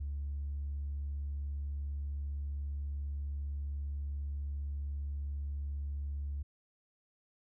triangle tone with tanh clipping, 71.3 Hz, C#2, 49 cents sharp, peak -35 dBFS, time 0-6.43 s, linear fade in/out 10 ms, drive 5 dB, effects none

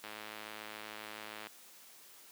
click train, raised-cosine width 0.3 ms, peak -28 dBFS, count 154, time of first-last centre 0.04-1.47 s, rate 107 Hz, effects white hiss -57 dBFS RMS until 2.31 s + high-pass 200 Hz 12 dB/octave

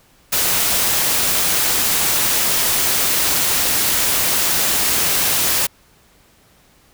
white noise, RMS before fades -17 dBFS, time 0.32-5.67 s, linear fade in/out 10 ms, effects pink hiss -53 dBFS RMS until 6.93 s

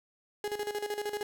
35% pulse tone with tremolo, 415.3 Hz, G#4, in tune, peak -29 dBFS, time 0.44-1.23 s, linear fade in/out 2 ms, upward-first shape square, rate 13 Hz, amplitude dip 70%, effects none

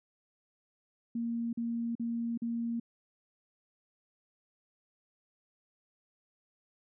sine tone bursts, 233.1 Hz, A#3, in tune, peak -31 dBFS, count 4, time 1.15-2.799 s, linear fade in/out 5 ms, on 380 ms, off 43 ms, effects none

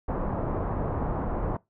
pink low-pass noise, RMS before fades -29 dBFS, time 0.08-1.57 s, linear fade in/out 5 ms, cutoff 1100 Hz, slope 24 dB/octave, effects noise-tail reverb RT60 0.2 s tail -22 dB re dry

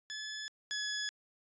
15% pulse tone pair in turn, 1719 / 1693.4 Hz, A6 / G#6, -41 / +33 cents, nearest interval unison, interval 26 cents, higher first, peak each -33 / -28 dBFS, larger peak second, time 0.1-0.48 / 0.71-1.09 s, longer neither, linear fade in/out 0 ms, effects resampled to 16000 Hz

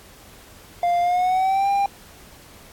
triangle tone with pitch glide, 698.5 to 797.7 Hz, F5 to G5, 0 to +30 cents, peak -15 dBFS, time 0.83-1.86 s, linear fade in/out 2 ms, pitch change +230 cents, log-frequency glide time 1.01-1.69 s, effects pink hiss -47 dBFS RMS until 2.72 s + AAC 64 kbps

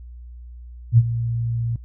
sine tone with ADSR envelope, 116.8 Hz, A#2, 4 cents sharp, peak -7 dBFS, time 0.92-1.76 s, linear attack 58 ms, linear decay 42 ms, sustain -14 dB, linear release 3 ms, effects noise-tail reverb RT60 0.1 s tail -21 dB re dry + added 60 Hz sine -36 dBFS peak until 1.84 s

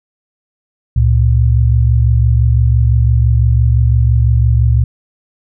sine tone pair together, 69.3 / 115.21 Hz, C#2 / A#2, 0 / -20 cents, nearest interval major sixth, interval 880 cents, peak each -10 dBFS, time 0.96-4.84 s, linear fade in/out 5 ms, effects none

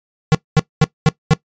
square tone bursts, 155.56 Hz, D#3, in tune, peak -8 dBFS, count 5, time 0.32-1.335 s, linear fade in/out 0 ms, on 27 ms, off 220 ms, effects noise-tail reverb RT60 0.1 s tail -20 dB re dry + resampled to 16000 Hz

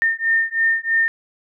sine beating tone pair, 1815 / 1818.1 Hz, A#6 / A#6, -47 / -44 cents, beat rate 3.1 Hz, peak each -19 dBFS, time 0.02-1.08 s, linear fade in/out 0 ms, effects none

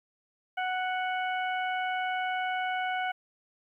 harmonic tone, 740 Hz, F#5, in tune, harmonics 1 / 2 / 3 / 4, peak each -30 / -34 / -38 / -42 dBFS, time 0.57-3.12 s, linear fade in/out 10 ms, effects 11-bit

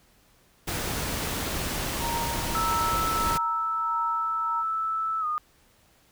pink noise, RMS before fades -30 dBFS, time 0.67-3.38 s, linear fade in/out 10 ms
sine tone with tremolo, 932 Hz, A#5, 1 cent flat, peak -28 dBFS, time 1.99-4.64 s, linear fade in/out 50 ms, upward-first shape sine, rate 1.6 Hz, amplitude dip 65%
sine tone with pitch glide, 1314 to 1226 Hz, E6 to D#6, -6 to -26 cents, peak -25 dBFS, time 2.55-5.38 s, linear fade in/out 0 ms, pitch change -120 cents, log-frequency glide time 5.2-5.26 s
effects pink hiss -61 dBFS RMS until 6.11 s

